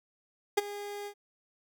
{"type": "tone with ADSR envelope", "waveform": "30% pulse", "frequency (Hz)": 408.7, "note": "G#4", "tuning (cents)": -28, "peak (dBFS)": -18, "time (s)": [0.57, 1.14], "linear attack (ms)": 10, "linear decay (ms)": 23, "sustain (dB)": -17, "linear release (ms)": 74, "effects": []}